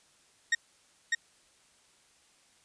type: tone with echo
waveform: 40% pulse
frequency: 1864 Hz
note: A#6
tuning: 1 cent flat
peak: -22 dBFS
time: 0.52-0.55 s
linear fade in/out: 5 ms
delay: 600 ms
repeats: 1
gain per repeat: -2 dB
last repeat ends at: 1.15 s
effects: white hiss -64 dBFS RMS until 2.64 s + resampled to 22050 Hz